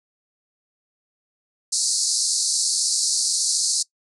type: band-pass noise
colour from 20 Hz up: pink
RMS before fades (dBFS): -22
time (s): 1.72-3.83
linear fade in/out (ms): 10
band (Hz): 4200 to 10000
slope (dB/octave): 96
effects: noise-tail reverb RT60 0.1 s tail -22 dB re dry